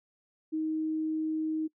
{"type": "tone", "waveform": "sine", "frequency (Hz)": 314.3, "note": "D#4", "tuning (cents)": 18, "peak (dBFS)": -28, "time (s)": [0.52, 1.68], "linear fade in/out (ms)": 20, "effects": ["noise-tail reverb RT60 0.1 s tail -23 dB re dry"]}